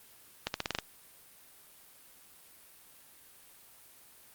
accelerating click train, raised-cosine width 0.2 ms, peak -13 dBFS, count 7, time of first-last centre 0.47-0.787 s, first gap 71 ms, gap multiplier 0.88, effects white hiss -57 dBFS RMS until 4.34 s + Opus 32 kbps

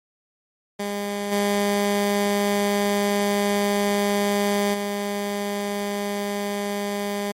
15% pulse tone with level steps, 203.1 Hz, G#3, 38 cents flat, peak -19 / -13 / -18 dBFS, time 0.79-7.32 s, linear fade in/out 10 ms, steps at 1.31 / 4.73 s, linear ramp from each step 20 ms, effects MP3 64 kbps

